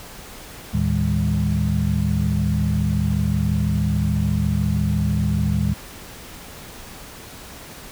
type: tone cluster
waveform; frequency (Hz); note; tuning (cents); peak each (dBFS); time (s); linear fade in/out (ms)
sine; 77.1 / 111.1 / 157.4 / 202.9; D#2 / A2 / D#3 / G#3; -15 / +17 / +20 / -40; -23; 0.73-5.74; 10
effects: pink hiss -39 dBFS RMS until 7.91 s